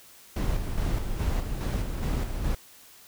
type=noise with tremolo; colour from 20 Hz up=brown; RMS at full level=-26 dBFS; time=0.36-2.55 s; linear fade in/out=5 ms; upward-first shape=square; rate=2.4 Hz; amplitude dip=45%; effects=white hiss -52 dBFS RMS until 3.07 s